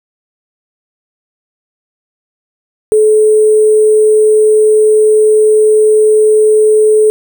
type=tone with sample-and-hold; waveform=sine; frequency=430 Hz; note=A4; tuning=40 cents flat; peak=-4 dBFS; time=2.92-7.1 s; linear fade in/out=0 ms; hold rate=8820 Hz; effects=none